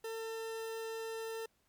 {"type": "tone", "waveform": "40% pulse", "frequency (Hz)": 449.2, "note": "A4", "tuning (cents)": 36, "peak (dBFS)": -38, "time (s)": [0.04, 1.46], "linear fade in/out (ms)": 5, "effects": ["pink hiss -75 dBFS RMS until 1.68 s", "MP3 96 kbps"]}